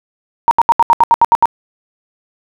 sine tone bursts, 932.3 Hz, A#5, in tune, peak -4 dBFS, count 10, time 0.48-1.456 s, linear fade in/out 0 ms, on 31 ms, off 74 ms, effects none

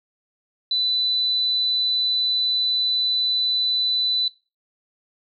sine tone, 3992 Hz, B7, 18 cents sharp, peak -19 dBFS, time 0.71-4.28 s, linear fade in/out 2 ms, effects noise-tail reverb RT60 0.3 s tail -18 dB re dry

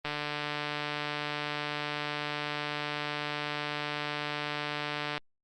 click train, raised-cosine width 0.3 ms, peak -17 dBFS, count 760, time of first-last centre 0.05-5.178 s, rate 148 Hz, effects Opus 32 kbps

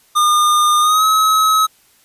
square tone with pitch glide, 1213 to 1281.4 Hz, D#6 to E6, -44 to -49 cents, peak -11 dBFS, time 0.15-1.67 s, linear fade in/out 20 ms, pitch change +95 cents, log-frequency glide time 0.8-1.04 s, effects white hiss -53 dBFS RMS until 2.04 s + resampled to 32000 Hz

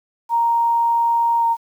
sine tone with pitch glide, 932.3 to 924.3 Hz, A#5 to A#5, 0 to -15 cents, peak -14 dBFS, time 0.29-1.57 s, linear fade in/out 50 ms, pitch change -15 cents, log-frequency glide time 1.39-1.45 s, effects 8-bit

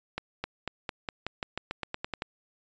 accelerating click train, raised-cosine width 0.3 ms, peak -16 dBFS, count 14, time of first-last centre 0.18-2.221 s, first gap 260 ms, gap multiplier 0.91, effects resampled to 16000 Hz

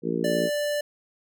harmonic tone, 57.4 Hz, A#1, 26 cents flat, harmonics 3 / 4 / 5 / 6 / 7 / 8, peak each -31 / -31 / -31 / -31 / -31 / -31 dBFS, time 0.02-0.5 s, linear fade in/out 50 ms
square tone, 588 Hz, D5, 2 cents sharp, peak -25 dBFS, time 0.24-0.81 s, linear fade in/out 5 ms
effects none

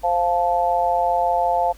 harmonic tone, 174.61 Hz, F3, in tune, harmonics 3 / 4 / 5, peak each -24 / -19 / -21 dBFS, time 0.03-1.73 s, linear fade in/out 20 ms, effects added 50 Hz sine -41 dBFS peak until 1.77 s + pink hiss -50 dBFS RMS until 1.77 s

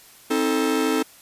45% pulse chord, A diminished, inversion first, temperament just, 264 / 316.8 / 440 Hz, C4 / Eb4 / A4, +16 / +31 / 0 cents, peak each -24 dBFS, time 0.3-1.03 s, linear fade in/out 10 ms, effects white hiss -49 dBFS RMS until 1.21 s + resampled to 32000 Hz

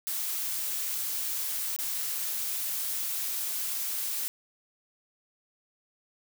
blue noise with dropouts, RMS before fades -32 dBFS, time 0.07-4.28 s, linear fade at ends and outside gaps 0 ms, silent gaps 1.764-1.788 s, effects none

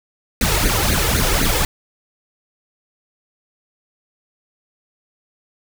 pink noise with flanger, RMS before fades -17 dBFS, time 0.41-1.65 s, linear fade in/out 2 ms, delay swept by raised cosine 0.46 to 2.36 ms, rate 3.9 Hz, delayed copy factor +0.85, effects none

